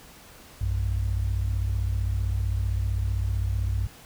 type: tone pair together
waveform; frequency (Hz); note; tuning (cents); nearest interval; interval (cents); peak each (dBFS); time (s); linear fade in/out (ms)
sine; 60.54 / 96.1; B1 / G2; -34 / -34; minor sixth; 800; -25; 0.61-3.87; 5
effects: tanh soft clip ceiling -17 dBFS + pink hiss -49 dBFS RMS until 4.05 s